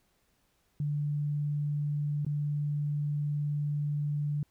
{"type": "tone with dropouts", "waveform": "sine", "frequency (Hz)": 146.83, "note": "D3", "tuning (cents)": 0, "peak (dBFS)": -28, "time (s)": [0.8, 4.43], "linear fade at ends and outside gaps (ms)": 2, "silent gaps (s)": [2.249, 2.265], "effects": ["pink hiss -72 dBFS RMS until 4.5 s"]}